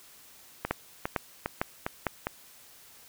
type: two click trains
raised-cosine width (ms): 0.5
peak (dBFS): -11 / -14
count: 4 / 5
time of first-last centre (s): 0.71-2.067 / 0.65-2.269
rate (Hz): 2.21 / 2.47
effects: white hiss -54 dBFS RMS until 3.08 s